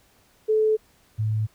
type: tone pair in turn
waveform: sine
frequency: 433.9 / 108.47 Hz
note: A4 / A2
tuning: -24 / -24 cents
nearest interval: 2 octaves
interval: 2400 cents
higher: first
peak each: -17 / -21 dBFS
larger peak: first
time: 0.48-0.77 / 1.18-1.47 s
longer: neither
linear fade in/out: 20 ms
effects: pink hiss -60 dBFS RMS until 1.54 s